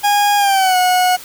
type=tone with pitch glide; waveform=40% pulse; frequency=820 to 730.5 Hz; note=G#5 to F#5; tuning=-22 to -22 cents; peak=-10 dBFS; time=0.03-1.17 s; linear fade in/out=20 ms; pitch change=-200 cents; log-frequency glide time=0.37-0.77 s; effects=white hiss -35 dBFS RMS until 1.24 s